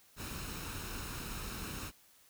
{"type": "noise with comb filter", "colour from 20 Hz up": "pink", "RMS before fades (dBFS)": -42, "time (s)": [0.16, 1.92], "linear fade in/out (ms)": 50, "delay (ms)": 0.75, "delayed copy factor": 0.5, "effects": ["white hiss -64 dBFS RMS until 2.29 s"]}